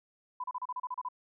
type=tone bursts; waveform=sine; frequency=1000 Hz; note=B5; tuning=21 cents sharp; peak=-33 dBFS; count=10; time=0.4-1.087 s; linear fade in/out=5 ms; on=39 ms; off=33 ms; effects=none